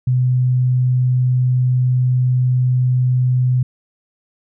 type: tone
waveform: sine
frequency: 126.4 Hz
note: B2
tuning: 41 cents sharp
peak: -12 dBFS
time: 0.07-3.63 s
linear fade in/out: 5 ms
effects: none